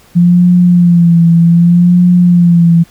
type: tone with vibrato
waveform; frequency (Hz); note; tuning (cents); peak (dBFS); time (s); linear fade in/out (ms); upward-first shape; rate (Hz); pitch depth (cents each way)
sine; 172.8; F3; -18; -3; 0.15-2.84; 20; sine; 0.65; 51
effects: pink hiss -44 dBFS RMS until 2.9 s